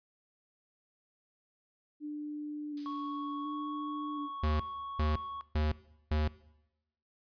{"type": "tone with vibrato", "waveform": "sine", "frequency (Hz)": 294.4, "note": "D4", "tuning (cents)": 4, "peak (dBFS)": -36, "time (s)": [2, 4.3], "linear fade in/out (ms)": 50, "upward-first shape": "square", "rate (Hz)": 0.69, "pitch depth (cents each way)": 19}
{"type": "noise with exponential decay", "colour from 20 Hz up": "violet", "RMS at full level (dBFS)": -40, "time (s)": [2.77, 3.92], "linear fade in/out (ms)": 2, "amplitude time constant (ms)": 250}
{"type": "tone", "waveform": "triangle", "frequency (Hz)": 1108.7, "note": "C#6", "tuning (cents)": 0, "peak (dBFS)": -36, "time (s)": [2.86, 5.41], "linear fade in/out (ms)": 0}
{"type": "tone bursts", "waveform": "square", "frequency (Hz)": 76.3, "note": "D#2", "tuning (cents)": -33, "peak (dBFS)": -28, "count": 4, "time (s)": [4.43, 6.28], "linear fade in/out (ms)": 5, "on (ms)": 170, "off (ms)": 390}
{"effects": ["noise-tail reverb RT60 0.9 s tail -20 dB re dry", "resampled to 11025 Hz"]}